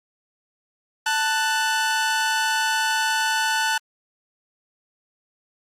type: tone pair together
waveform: sawtooth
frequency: 883 / 1485 Hz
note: A5 / F#6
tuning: +6 / +6 cents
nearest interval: major sixth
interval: 900 cents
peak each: -19 dBFS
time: 1.06-3.78 s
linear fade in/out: 5 ms
effects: low-pass 10000 Hz 12 dB/octave + Opus 32 kbps